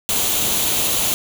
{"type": "noise with comb filter", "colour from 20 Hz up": "white", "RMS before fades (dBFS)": -19, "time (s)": [0.09, 1.14], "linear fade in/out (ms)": 0, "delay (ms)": 0.29, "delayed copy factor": 0.5, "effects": []}